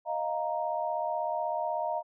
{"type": "chord", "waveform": "sine", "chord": "Eb suspended second", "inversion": "none", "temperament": "equal", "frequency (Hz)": [622.3, 698.5, 932.3], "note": ["Eb5", "F5", "Bb5"], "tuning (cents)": [0, 0, 0], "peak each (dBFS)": -33, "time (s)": [0.05, 2.03], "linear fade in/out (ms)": 50, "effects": []}